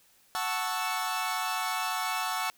sawtooth chord, F# minor seventh, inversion none, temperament equal, 740 / 880 / 1108.7 / 1318.5 Hz, F#5 / A5 / C#6 / E6, 0 / 0 / 0 / 0 cents, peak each -31 dBFS, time 0.35-2.5 s, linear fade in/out 0 ms, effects white hiss -63 dBFS RMS until 2.57 s

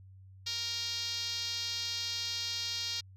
5% pulse tone with band-pass filter, 466.2 Hz, A#4, in tune, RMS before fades -36 dBFS, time 0.46-3.01 s, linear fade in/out 10 ms, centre 4500 Hz, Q 2.4, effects added 95 Hz sine -51 dBFS peak until 3.16 s

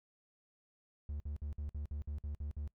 triangle tone bursts, 73.42 Hz, D2, in tune, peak -36 dBFS, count 10, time 1.09-2.676 s, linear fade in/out 0 ms, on 110 ms, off 54 ms, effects noise-tail reverb RT60 0.1 s tail -22 dB re dry

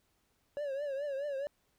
triangle tone with vibrato, 562 Hz, C#5, 24 cents sharp, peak -32 dBFS, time 0.57-1.47 s, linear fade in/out 0 ms, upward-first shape triangle, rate 4.7 Hz, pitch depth 110 cents each way, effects pink hiss -75 dBFS RMS until 1.78 s

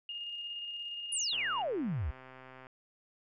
sine tone with tremolo, 2838 Hz, F7, 27 cents sharp, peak -37 dBFS, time 0.09-1.62 s, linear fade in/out 2 ms, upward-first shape square, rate 17 Hz, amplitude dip 25%
sine exponential sweep, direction down, 10400 to 61.8 Hz, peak -31 dBFS, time 1.12-2.11 s, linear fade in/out 5 ms
click train, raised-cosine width 0.5 ms, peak -36 dBFS, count 175, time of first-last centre 1.33-2.668 s, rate 130 Hz
effects none

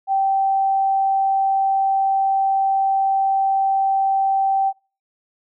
sine tone, 778 Hz, G5, 13 cents flat, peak -15 dBFS, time 0.07-4.73 s, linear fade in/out 50 ms, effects noise-tail reverb RT60 0.3 s tail -19 dB re dry

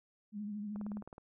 sine tone with vibrato, 207.7 Hz, G#3, in tune, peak -38 dBFS, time 0.32-1.03 s, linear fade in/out 50 ms, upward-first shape triangle, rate 13 Hz, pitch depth 56 cents each way
click train, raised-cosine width 1 ms, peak -35 dBFS, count 9, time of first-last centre 0.76-1.181 s, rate 19 Hz
effects none

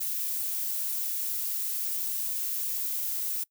violet noise, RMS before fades -31 dBFS, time 0-3.44 s, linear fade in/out 10 ms, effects noise-tail reverb RT60 0.1 s tail -23 dB re dry

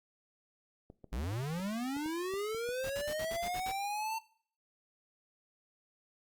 clicks, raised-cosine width 2 ms, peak -36 dBFS, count 11, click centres 0.901 / 1.043 / 1.239 / 1.322 / 1.596 / 1.967 / 2.06 / 2.338 / 2.547 / 2.69 / 3.098 s
square linear sweep, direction up, 49 to 904 Hz, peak -35 dBFS, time 1.12-4.19 s, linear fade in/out 10 ms
pink noise bursts, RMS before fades -44 dBFS, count 8, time 2.84-3.716 s, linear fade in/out 2 ms, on 57 ms, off 60 ms
effects noise-tail reverb RT60 0.5 s tail -19 dB re dry + Opus 48 kbps

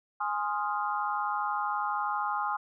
sine chord, F minor seventh, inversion first, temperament equal, 830.6 / 1046.5 / 1244.5 / 1396.9 Hz, Ab5 / C6 / Eb6 / F6, 0 / 0 / 0 / 0 cents, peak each -32 / -34 / -33 / -37 dBFS, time 0.2-2.57 s, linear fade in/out 10 ms, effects none

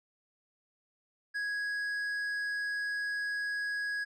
sine tone with tanh clipping, 1661.2 Hz, G#6, in tune, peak -33 dBFS, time 1.34-4.05 s, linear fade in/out 20 ms, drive 7 dB, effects none

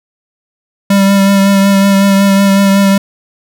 square tone with vibrato, 197 Hz, G3, 9 cents sharp, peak -6 dBFS, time 0.9-2.98 s, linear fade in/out 5 ms, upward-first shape triangle, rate 5.4 Hz, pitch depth 23 cents each way, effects none

